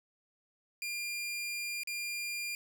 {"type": "tone with dropouts", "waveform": "sawtooth", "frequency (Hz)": 2400, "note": "D7", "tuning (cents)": 37, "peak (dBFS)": -32, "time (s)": [0.82, 2.55], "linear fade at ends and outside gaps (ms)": 1, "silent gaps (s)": [1.834, 1.873], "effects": []}